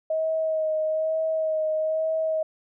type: tone with vibrato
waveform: sine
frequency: 632 Hz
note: D#5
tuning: 27 cents sharp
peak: -22 dBFS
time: 0.1-2.43 s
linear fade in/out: 5 ms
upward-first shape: sine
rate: 1.1 Hz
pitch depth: 21 cents each way
effects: none